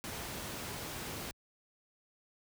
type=noise; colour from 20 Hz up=pink; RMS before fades=-41 dBFS; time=0.04-1.31 s; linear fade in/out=0 ms; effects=high-pass 60 Hz 12 dB/octave